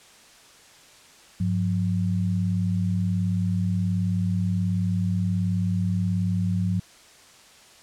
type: tone pair together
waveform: sine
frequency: 100.6 / 179.25 Hz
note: G2 / F3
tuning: +45 / +45 cents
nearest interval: minor seventh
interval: 1000 cents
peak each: -24 dBFS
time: 1.4-6.8 s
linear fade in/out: 5 ms
effects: white hiss -51 dBFS RMS until 7.82 s + low-pass 8000 Hz 12 dB/octave